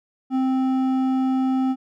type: tone with hard clipping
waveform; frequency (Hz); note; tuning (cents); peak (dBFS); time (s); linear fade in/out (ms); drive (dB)
sine; 261.6; C4; 0; -20; 0.3-1.76; 50; 8
effects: none